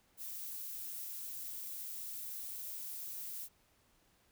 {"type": "noise", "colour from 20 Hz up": "violet", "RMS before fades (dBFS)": -44, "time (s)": [0.17, 3.49], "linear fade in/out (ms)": 50, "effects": ["pink hiss -71 dBFS RMS until 4.31 s"]}